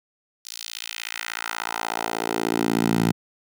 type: tone with high-pass filter sweep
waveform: 10% pulse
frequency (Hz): 56.5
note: A1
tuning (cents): +47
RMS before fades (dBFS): -26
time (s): 0.45-3.12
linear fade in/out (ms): 5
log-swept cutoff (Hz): 5100 to 150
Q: 1.5
effects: none